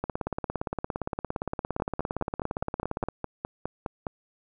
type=two click trains; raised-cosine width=1 ms; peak=-15 / -16 dBFS; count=54 / 12; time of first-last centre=0.04-3.086 / 1.8-4.068 s; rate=17.4 / 4.85 Hz; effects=none